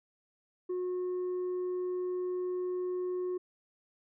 sine tone with tanh clipping, 363.1 Hz, F#4, 33 cents flat, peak -32 dBFS, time 0.69-3.38 s, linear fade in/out 10 ms, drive 2 dB, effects none

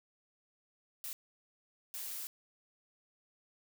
blue noise bursts at uneven times, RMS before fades -42 dBFS, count 2, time 1.04-1.13 / 1.94-2.27 s, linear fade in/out 0 ms, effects none

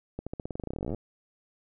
accelerating click train, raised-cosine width 2 ms, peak -21 dBFS, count 25, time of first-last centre 0.19-0.947 s, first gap 76 ms, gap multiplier 0.91, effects none

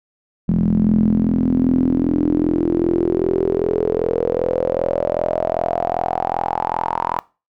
sawtooth tone with band-pass filter sweep, 42.56 Hz, F1, 44 cents flat, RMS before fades -18 dBFS, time 0.48-7.19 s, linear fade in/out 0 ms, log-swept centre 190 to 970 Hz, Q 8.2, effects noise-tail reverb RT60 0.3 s tail -22 dB re dry

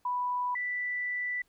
sine tone pair in turn, 987.8 / 1975.6 Hz, B5 / B6, 0 / 0 cents, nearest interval octave, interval 1200 cents, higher second, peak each -28 / -30 dBFS, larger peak first, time 0.05-0.55 / 0.55-1.42 s, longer second, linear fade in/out 5 ms, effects pink hiss -71 dBFS RMS until 1.48 s

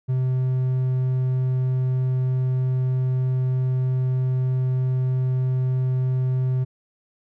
triangle tone, 128.8 Hz, C3, 27 cents flat, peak -17 dBFS, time 0.08-6.65 s, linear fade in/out 20 ms, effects none

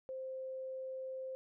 sine tone, 523.3 Hz, C5, in tune, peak -40 dBFS, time 0.09-1.35 s, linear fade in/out 0 ms, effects none

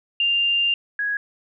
sine tone pair in turn, 2794 / 1661.3 Hz, F7 / G#6, 0 / 0 cents, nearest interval major sixth, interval 900 cents, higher first, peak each -17 / -21 dBFS, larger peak first, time 0.2-0.74 / 0.99-1.17 s, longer first, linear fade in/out 2 ms, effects none

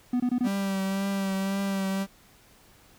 triangle tone bursts, 246.9 Hz, B3, in tune, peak -20 dBFS, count 4, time 0.13-0.476 s, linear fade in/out 5 ms, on 70 ms, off 22 ms
45% pulse tone with vibrato, 194.9 Hz, G3, 10 cents flat, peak -26 dBFS, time 0.43-2.07 s, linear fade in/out 50 ms, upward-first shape triangle, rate 1.9 Hz, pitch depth 27 cents each way
effects pink hiss -57 dBFS RMS until 2.98 s

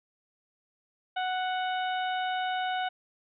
harmonic tone, 740 Hz, F#5, in tune, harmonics 1 / 2 / 3 / 4 / 5, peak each -29 / -35 / -43 / -40 / -43 dBFS, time 1.16-2.89 s, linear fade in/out 10 ms, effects none

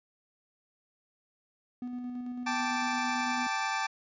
triangle tone with tremolo, 246.9 Hz, B3, in tune, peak -32 dBFS, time 1.82-3.47 s, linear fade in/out 2 ms, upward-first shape square, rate 9 Hz, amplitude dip 25%
25% pulse chord, G suspended second, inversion none, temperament equal with one note detuned, 784 / 880 / 1171.3 Hz, G5 / A5 / D6, 0 / 0 / -5 cents, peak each -31 / -29 / -31 dBFS, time 2.46-3.87 s, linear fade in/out 10 ms
effects resampled to 16000 Hz

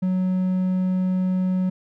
triangle tone, 185 Hz, F#3, in tune, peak -17 dBFS, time 0.02-1.7 s, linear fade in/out 10 ms, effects none

